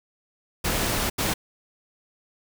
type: noise bursts at uneven times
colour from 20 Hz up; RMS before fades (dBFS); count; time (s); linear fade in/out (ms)
pink; -25; 2; 0.64-1.1 / 1.18-1.34; 10
effects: none